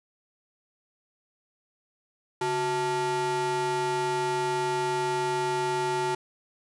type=ring-modulated tone; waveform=square; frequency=255.8 Hz; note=C4; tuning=39 cents flat; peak=-23 dBFS; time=2.41-6.15 s; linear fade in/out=5 ms; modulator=626 Hz; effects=resampled to 24000 Hz + 10-bit